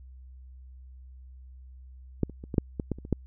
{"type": "clicks", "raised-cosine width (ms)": 3, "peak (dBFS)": [-11, -29, -28, -19, -8, -17, -15, -30, -28, -11], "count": 10, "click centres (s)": [2.233, 2.297, 2.439, 2.542, 2.582, 2.798, 2.917, 2.986, 3.051, 3.127], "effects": ["added 64 Hz sine -45 dBFS peak until 3.26 s"]}